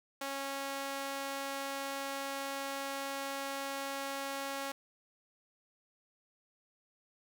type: tone with high-pass filter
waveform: sawtooth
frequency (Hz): 275.1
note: C#4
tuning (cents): -13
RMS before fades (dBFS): -39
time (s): 0.21-4.72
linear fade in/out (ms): 5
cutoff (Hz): 590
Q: 0.79
effects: 11-bit